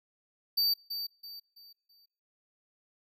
square tone with echo, 4619 Hz, D8, 30 cents flat, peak -25 dBFS, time 0.57-0.74 s, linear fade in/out 10 ms, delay 330 ms, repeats 4, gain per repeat -9 dB, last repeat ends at 2.06 s, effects noise-tail reverb RT60 0.5 s tail -25 dB re dry

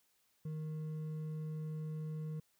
triangle tone with hard clipping, 155.56 Hz, D#3, in tune, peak -40 dBFS, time 0.45-2.4 s, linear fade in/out 5 ms, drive 8 dB, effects white hiss -75 dBFS RMS until 2.59 s

